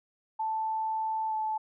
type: tone with pitch glide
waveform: sine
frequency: 880 to 869.9 Hz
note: A5 to A5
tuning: 0 to -20 cents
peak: -28 dBFS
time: 0.39-1.58 s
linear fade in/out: 10 ms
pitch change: -20 cents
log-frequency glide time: 1.28-1.34 s
effects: none